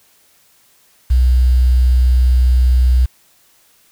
sine tone with quantisation, 62.5 Hz, B1, 21 cents sharp, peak -8 dBFS, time 1.1-3.06 s, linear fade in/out 10 ms, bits 6, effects white hiss -53 dBFS RMS until 3.91 s

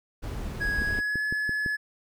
brown noise, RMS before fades -33 dBFS, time 0.22-1.01 s, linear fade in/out 20 ms
triangle tone with pitch glide, 1661.2 to 1707.9 Hz, G#6 to G#6, 0 to +48 cents, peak -24 dBFS, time 0.6-1.77 s, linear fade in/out 20 ms, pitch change +48 cents, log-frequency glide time 0.85-1.22 s
click train, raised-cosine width 3 ms, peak -21 dBFS, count 6, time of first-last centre 0.82-1.662 s, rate 5.94 Hz
effects none

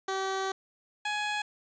15% pulse tone pair in turn, 384.2 / 837.5 Hz, G4 / G#5, -35 / +14 cents, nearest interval octave + minor second, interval 1349 cents, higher second, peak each -23 dBFS, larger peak neither, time 0.08-0.52 / 1.05-1.42 s, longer first, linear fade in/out 5 ms, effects resampled to 16000 Hz + 9-bit

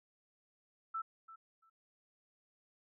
sine tone with echo, 1324 Hz, E6, 7 cents sharp, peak -36 dBFS, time 0.94-1.02 s, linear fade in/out 10 ms, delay 340 ms, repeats 2, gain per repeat -15 dB, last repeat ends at 1.7 s, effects none

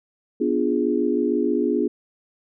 sine chord, B diminished seventh, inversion none, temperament equal, 246.9 / 293.7 / 349.2 / 415.3 Hz, B3 / D4 / F4 / Ab4, 0 / 0 / 0 / 0 cents, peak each -24 dBFS, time 0.4-1.88 s, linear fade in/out 10 ms, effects none

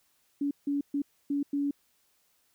sine tone bursts at uneven times, 284.2 Hz, C#4, 43 cents sharp, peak -26 dBFS, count 5, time 0.41-0.51 / 0.67-0.81 / 0.94-1.02 / 1.3-1.43 / 1.53-1.71 s, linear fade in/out 5 ms, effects white hiss -70 dBFS RMS until 2.54 s

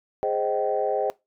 sine chord, Ab major seventh, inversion none, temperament equal with one note detuned, 415.3 / 523.3 / 622.3 / 771.4 Hz, Ab4 / C5 / Eb5 / G5, 0 / 0 / 0 / -28 cents, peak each -27 dBFS, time 0.23-1.1 s, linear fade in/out 0 ms, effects noise-tail reverb RT60 0.2 s tail -21 dB re dry + tanh soft clip ceiling -12 dBFS

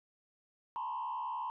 sine tone with frequency modulation, 967 Hz, B5, 37 cents flat, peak -34 dBFS, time 0.76-1.5 s, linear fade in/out 0 ms, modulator 70.2 Hz, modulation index 1.2, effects tanh soft clip ceiling -32 dBFS

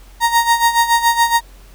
35% pulse tone with tremolo, 932.3 Hz, A#5, in tune, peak -7 dBFS, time 0.2-1.41 s, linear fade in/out 50 ms, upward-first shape sine, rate 7.1 Hz, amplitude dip 75%, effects added 45 Hz sine -39 dBFS peak until 1.74 s + pink hiss -48 dBFS RMS until 1.74 s

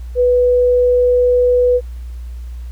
sine tone, 493.9 Hz, B4, in tune, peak -9 dBFS, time 0.15-1.81 s, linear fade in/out 50 ms, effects added 60 Hz sine -25 dBFS peak until 2.71 s + pink hiss -51 dBFS RMS until 2.71 s

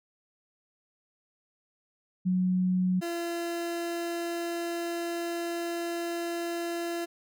sine / 30% pulse tone pair in turn, 183.5 / 340.8 Hz, F#3 / F4, -14 / -42 cents, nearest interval major seventh, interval 1072 cents, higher second, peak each -23 / -28 dBFS, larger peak first, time 2.25-3.01 / 3.01-7.06 s, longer second, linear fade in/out 20 ms, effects none

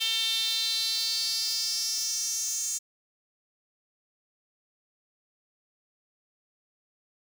sawtooth tone with high-pass filter sweep, 449 Hz, A4, 35 cents sharp, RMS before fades -29 dBFS, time 0-2.79 s, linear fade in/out 20 ms, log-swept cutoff 3300 to 6800 Hz, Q 5.7, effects none

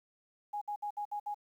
sine tone bursts, 828 Hz, G#5, 5 cents flat, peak -34 dBFS, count 6, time 0.53-1.345 s, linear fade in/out 10 ms, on 85 ms, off 61 ms, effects 11-bit

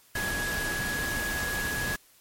sine tone in noise, 1671 Hz, G#6, 10 cents sharp, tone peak -30 dBFS, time 0.15-1.96 s, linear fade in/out 5 ms, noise pink, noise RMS -33 dBFS, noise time 0.15-1.96 s, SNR 0 dB, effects white hiss -59 dBFS RMS until 2.2 s + MP3 64 kbps

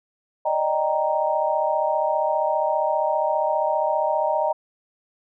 sine chord, Eb major seventh, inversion third, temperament equal, 587.3 / 622.3 / 784 / 932.3 Hz, D5 / Eb5 / G5 / Bb5, 0 / 0 / 0 / 0 cents, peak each -27 / -23 / -26 / -24 dBFS, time 0.45-4.53 s, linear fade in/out 10 ms, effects none

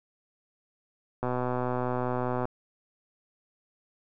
click train, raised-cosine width 1 ms, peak -16 dBFS, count 154, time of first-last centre 1.23-2.454 s, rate 125 Hz, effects none

